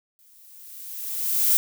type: noise with exponential growth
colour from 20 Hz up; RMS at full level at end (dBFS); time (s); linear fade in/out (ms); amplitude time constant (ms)
violet; -17; 0.19-1.57; 0; 300
effects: none